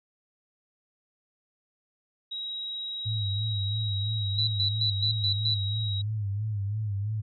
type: tone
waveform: sine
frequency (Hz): 3831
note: A#7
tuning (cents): +47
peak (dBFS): -32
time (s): 2.31-6.02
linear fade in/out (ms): 10
type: tone with vibrato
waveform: sine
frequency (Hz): 103.83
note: G#2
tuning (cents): 0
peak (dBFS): -27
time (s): 3.05-7.22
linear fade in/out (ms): 20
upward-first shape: sine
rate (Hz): 3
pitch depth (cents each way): 89
type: tone bursts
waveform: sine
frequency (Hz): 3975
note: B7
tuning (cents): +10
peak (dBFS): -24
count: 6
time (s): 4.38-5.544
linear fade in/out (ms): 5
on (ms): 94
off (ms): 120
effects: none